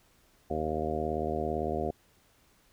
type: harmonic tone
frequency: 77.78 Hz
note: D#2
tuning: in tune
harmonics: 1 / 2 / 3 / 4 / 5 / 6 / 7 / 8 / 9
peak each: -38 / -41 / -38 / -40 / -35 / -38 / -38 / -41 / -35 dBFS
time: 0.5-1.91 s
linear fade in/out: 5 ms
effects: pink hiss -65 dBFS RMS until 2.72 s